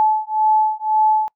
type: beating tone pair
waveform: sine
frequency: 863 / 864.9 Hz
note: A5 / A5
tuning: -34 / -30 cents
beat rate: 1.9 Hz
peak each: -17 dBFS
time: 0-1.28 s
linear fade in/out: 0 ms
effects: noise-tail reverb RT60 0.1 s tail -26 dB re dry